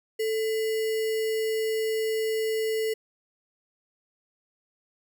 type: tone with sample-and-hold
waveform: sine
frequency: 440 Hz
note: A4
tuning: in tune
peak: -24 dBFS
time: 0.19-2.94 s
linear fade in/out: 10 ms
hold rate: 2450 Hz
effects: none